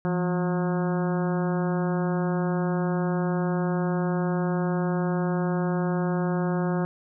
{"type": "harmonic tone with a mistuned harmonic", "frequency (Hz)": 180, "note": "F#3", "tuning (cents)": -47, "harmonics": [1, 2, 3, 4, 5, 6, 7, 8, 9], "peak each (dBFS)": [-24, -30, -34, -36, -38, -40, -41, -42, -43], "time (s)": [0.05, 6.85], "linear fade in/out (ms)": 0, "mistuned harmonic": 1, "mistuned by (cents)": -87, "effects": []}